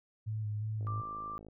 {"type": "tone with vibrato", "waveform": "sine", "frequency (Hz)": 107, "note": "A2", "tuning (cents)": -48, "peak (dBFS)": -33, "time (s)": [0.26, 1.02], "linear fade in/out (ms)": 20, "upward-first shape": "square", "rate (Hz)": 2.8, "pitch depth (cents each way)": 25}
{"type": "click train", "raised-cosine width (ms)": 2, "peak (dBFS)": -38, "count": 37, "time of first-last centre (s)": [0.81, 1.485], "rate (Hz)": 53.3}
{"type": "tone", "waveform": "sine", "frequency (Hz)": 1179, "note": "D6", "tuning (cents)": 6, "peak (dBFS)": -38, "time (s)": [0.87, 1.38], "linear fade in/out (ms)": 0}
{"effects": []}